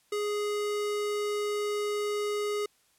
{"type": "tone", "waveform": "square", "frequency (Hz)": 415.3, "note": "G#4", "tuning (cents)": 0, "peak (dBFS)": -29, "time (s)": [0.12, 2.66], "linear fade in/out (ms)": 5, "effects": ["white hiss -67 dBFS RMS until 2.98 s", "low-pass 12000 Hz 12 dB/octave"]}